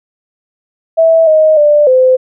sine tone with pitch steps, 653 / 625 / 592 / 514 Hz, E5 / D#5 / D5 / C5, -17 / +8 / +14 / -31 cents, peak -4 dBFS, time 0.97-2.17 s, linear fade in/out 20 ms, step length 300 ms, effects none

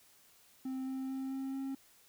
triangle tone with pitch steps, 262.1 / 263.9 / 265.8 / 267.6 / 269.5 Hz, C4 / C4 / C4 / C4 / C#4, +3 / +15 / +27 / +39 / -49 cents, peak -34 dBFS, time 0.65-1.75 s, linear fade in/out 5 ms, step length 220 ms, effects white hiss -64 dBFS RMS until 2.08 s

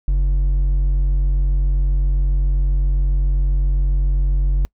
sine tone with hard clipping, 46.25 Hz, F#1, in tune, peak -15 dBFS, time 0.08-4.65 s, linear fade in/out 0 ms, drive 4 dB, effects noise-tail reverb RT60 0.1 s tail -26 dB re dry

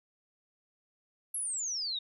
sine exponential sweep, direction down, 11380 to 3666 Hz, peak -32 dBFS, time 1.34-1.99 s, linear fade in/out 5 ms, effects none

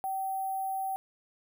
sine tone with sample-and-hold, 770 Hz, G5, 31 cents flat, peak -30 dBFS, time 0.04-0.96 s, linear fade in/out 0 ms, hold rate 11025 Hz, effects none

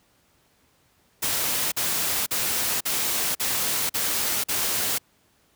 white noise bursts, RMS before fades -25 dBFS, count 7, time 1.22-4.984 s, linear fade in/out 10 ms, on 500 ms, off 44 ms, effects pink hiss -63 dBFS RMS until 5.55 s + high-pass 60 Hz 12 dB/octave

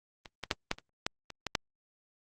clicks, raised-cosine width 0.2 ms, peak -27 / -18 / -9 / -10 / -28 / -12 / -25 / -15 / -9 dBFS, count 9, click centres 0.258 / 0.437 / 0.512 / 0.714 / 0.785 / 1.065 / 1.303 / 1.467 / 1.552 s, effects Opus 24 kbps

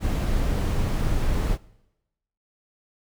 brown noise, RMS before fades -23 dBFS, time 0-1.58 s, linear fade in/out 50 ms, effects noise-tail reverb RT60 0.9 s tail -21 dB re dry

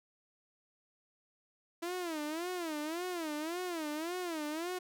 sawtooth tone with vibrato, 329.6 Hz, E4, in tune, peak -32 dBFS, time 1.82-4.79 s, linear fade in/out 10 ms, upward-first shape sine, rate 1.8 Hz, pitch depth 180 cents each way, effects none

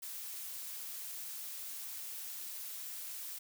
blue noise, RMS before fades -44 dBFS, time 0.02-3.39 s, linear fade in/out 10 ms, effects none

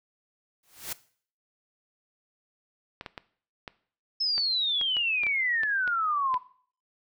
white noise with exponential growth, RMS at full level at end -31 dBFS, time 0.63-0.93 s, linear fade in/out 5 ms, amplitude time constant 65 ms
clicks, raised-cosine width 0.3 ms, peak -21 dBFS, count 12, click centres 3.011 / 3.062 / 3.178 / 3.678 / 4.38 / 4.813 / 4.968 / 5.235 / 5.267 / 5.634 / 5.877 / 6.342 s
sine exponential sweep, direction down, 5274 to 987.8 Hz, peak -24 dBFS, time 4.2-6.38 s, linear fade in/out 10 ms
effects noise-tail reverb RT60 0.5 s tail -18 dB re dry

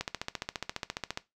click train, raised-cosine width 0.2 ms, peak -15 dBFS, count 18, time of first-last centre 0.01-1.174 s, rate 14.6 Hz, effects noise-tail reverb RT60 0.2 s tail -17 dB re dry

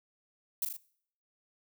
violet noise with echo, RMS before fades -31 dBFS, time 0.62-0.65 s, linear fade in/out 2 ms, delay 39 ms, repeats 3, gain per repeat -4 dB, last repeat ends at 0.767 s, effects noise-tail reverb RT60 0.6 s tail -22 dB re dry

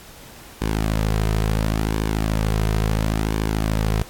sawtooth tone with flanger, 53.6 Hz, A1, 45 cents flat, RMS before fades -21 dBFS, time 0.61-4.03 s, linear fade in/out 10 ms, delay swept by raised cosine 1.5 to 3.6 ms, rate 0.72 Hz, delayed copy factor -0.5, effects pink hiss -43 dBFS RMS until 4.09 s + AAC 64 kbps

